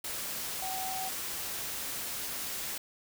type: tone in noise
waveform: sine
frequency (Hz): 758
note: F#5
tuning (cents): +42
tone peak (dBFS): -36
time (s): 0.62-1.09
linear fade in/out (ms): 5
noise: white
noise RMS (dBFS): -37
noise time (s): 0.04-2.78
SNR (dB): -2
effects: none